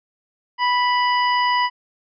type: harmonic tone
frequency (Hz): 986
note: B5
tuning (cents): -3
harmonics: 1 / 2 / 3 / 5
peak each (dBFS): -17 / -23 / -27 / -31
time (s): 0.58-1.7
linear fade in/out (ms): 50
effects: none